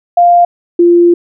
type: tone pair in turn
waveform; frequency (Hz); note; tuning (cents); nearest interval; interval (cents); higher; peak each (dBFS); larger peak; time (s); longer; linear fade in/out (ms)
sine; 698.5 / 346.1; F5 / F4; 0 / -16; octave; 1216; first; -3; neither; 0.17-0.45 / 0.79-1.14; second; 5
effects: none